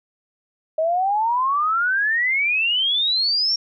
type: exponential sweep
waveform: sine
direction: up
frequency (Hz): 622.3 to 5590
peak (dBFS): -17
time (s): 0.78-3.56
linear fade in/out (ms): 5
effects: none